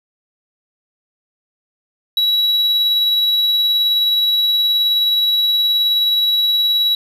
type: tone with tremolo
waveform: triangle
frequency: 3900 Hz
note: B7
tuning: 23 cents flat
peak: -10 dBFS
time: 2.17-6.95 s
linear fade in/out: 2 ms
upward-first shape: triangle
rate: 19 Hz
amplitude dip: 25%
effects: resampled to 32000 Hz